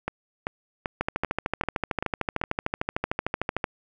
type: two click trains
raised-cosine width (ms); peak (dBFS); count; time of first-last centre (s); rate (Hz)
0.5; -12 / -10; 7 / 36; 0.08-2.415 / 1.01-3.642; 2.57 / 13.3
effects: none